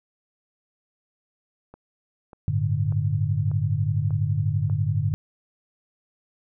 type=click train; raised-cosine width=1 ms; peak=-30 dBFS; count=6; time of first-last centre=1.74-4.699 s; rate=1.69 Hz
type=chord; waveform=sine; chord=G suspended second; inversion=none; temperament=equal; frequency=98 / 110 / 146.83 Hz; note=G2 / A2 / D3; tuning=0 / 0 / 0 cents; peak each=-25 dBFS; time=2.48-5.14 s; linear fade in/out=0 ms
effects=none